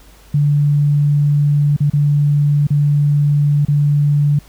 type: tone with dropouts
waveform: sine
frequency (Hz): 145.6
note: D3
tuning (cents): -15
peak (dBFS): -10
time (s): 0.34-4.39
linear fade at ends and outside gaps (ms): 5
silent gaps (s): 1.765-1.804 / 1.9-1.934 / 2.67-2.704 / 3.651-3.683
effects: added 50 Hz sine -44 dBFS peak until 4.48 s + pink hiss -47 dBFS RMS until 4.48 s